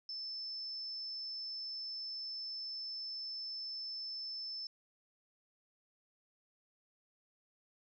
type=tone; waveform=sine; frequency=5274 Hz; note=E8; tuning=in tune; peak=-40 dBFS; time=0.09-4.67 s; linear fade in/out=2 ms; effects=none